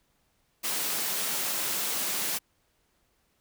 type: high-pass noise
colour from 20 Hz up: white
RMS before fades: -30 dBFS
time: 0.63-2.39 s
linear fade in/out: 20 ms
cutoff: 140 Hz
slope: 24 dB/octave
effects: pink hiss -71 dBFS RMS until 3.4 s